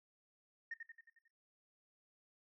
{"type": "tone with echo", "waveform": "sine", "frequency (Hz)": 1836, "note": "A#6", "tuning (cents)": -27, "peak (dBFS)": -40, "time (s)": [0.71, 0.74], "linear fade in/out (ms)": 5, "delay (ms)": 90, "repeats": 6, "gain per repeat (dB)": -5, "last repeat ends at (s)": 1.28, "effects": ["noise-tail reverb RT60 0.3 s tail -18 dB re dry", "tanh soft clip ceiling -36 dBFS"]}